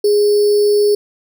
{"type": "tone with sample-and-hold", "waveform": "sine", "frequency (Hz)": 413.4, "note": "G#4", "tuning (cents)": -8, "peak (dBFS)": -9, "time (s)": [0.04, 0.95], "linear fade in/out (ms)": 5, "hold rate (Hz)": 4900, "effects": []}